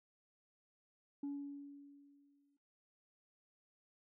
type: tone with exponential decay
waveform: sine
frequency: 283.4 Hz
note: C#4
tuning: 38 cents sharp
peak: -36 dBFS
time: 1.23-2.57 s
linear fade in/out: 5 ms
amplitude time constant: 290 ms
effects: noise-tail reverb RT60 1.0 s tail -19 dB re dry + tanh soft clip ceiling -37 dBFS